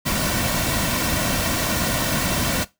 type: noise with comb filter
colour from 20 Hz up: pink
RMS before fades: -22 dBFS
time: 0.05-2.65 s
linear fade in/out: 20 ms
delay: 2.4 ms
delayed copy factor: -0.55
effects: noise-tail reverb RT60 0.2 s tail -18 dB re dry